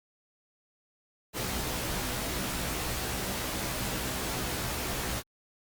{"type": "noise with comb filter", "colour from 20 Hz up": "pink", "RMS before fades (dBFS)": -33, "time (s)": [1.33, 5.23], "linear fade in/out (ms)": 50, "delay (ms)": 16, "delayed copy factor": 0.65, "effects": ["Opus 48 kbps"]}